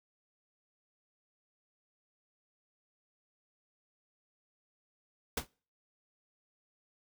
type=noise with exponential decay; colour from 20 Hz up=pink; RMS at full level=-28 dBFS; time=5.37-5.47 s; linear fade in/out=5 ms; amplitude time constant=21 ms; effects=noise-tail reverb RT60 0.4 s tail -25 dB re dry